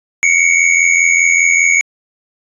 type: tone pair together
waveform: square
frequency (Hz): 2184 / 2269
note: C#7 / C#7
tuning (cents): -26 / +40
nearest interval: minor second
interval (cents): 66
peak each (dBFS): -12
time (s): 0.23-1.81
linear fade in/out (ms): 0
effects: resampled to 22050 Hz